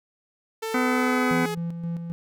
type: tone with pitch glide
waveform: sawtooth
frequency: 445.2 to 421.2 Hz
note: A4 to G#4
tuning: +20 to +24 cents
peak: -24 dBFS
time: 0.62-1.55 s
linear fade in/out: 10 ms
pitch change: -96 cents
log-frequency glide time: 0.76-1.35 s
type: harmonic tone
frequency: 252.2 Hz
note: B3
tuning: 36 cents sharp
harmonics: 1 / 2 / 3 / 4 / 5 / 6 / 8 / 9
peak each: -23 / -31 / -32 / -34 / -30 / -31 / -33 / -34 dBFS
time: 0.74-1.46 s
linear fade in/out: 5 ms
type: tone with tremolo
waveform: triangle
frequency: 169 Hz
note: E3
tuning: 43 cents sharp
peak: -24 dBFS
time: 1.31-2.12 s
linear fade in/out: 0 ms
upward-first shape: square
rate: 3.8 Hz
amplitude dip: 45%
effects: none